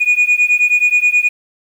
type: beating tone pair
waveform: sine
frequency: 2453 / 2462.4 Hz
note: D#7 / D#7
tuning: -25 / -19 cents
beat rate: 9.4 Hz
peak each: -11 dBFS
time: 0-1.29 s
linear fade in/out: 20 ms
effects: tanh soft clip ceiling -6 dBFS + 7-bit